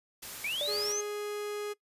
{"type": "noise", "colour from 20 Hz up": "white", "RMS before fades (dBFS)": -42, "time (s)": [0.22, 0.93], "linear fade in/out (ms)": 10}
{"type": "linear sweep", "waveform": "sine", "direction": "up", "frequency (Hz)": [2197, 6460], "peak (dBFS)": -31, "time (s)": [0.44, 1.01], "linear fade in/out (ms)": 5}
{"type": "tone with exponential decay", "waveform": "sine", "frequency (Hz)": 586, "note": "D5", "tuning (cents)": -4, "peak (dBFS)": -32, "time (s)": [0.61, 1.3], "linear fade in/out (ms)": 1, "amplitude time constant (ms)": 150}
{"type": "tone", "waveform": "45% pulse", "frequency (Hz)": 415.4, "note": "G#4", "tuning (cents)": 0, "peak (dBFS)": -34, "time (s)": [0.67, 1.74], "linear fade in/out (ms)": 20}
{"effects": ["noise-tail reverb RT60 0.1 s tail -22 dB re dry", "resampled to 32000 Hz"]}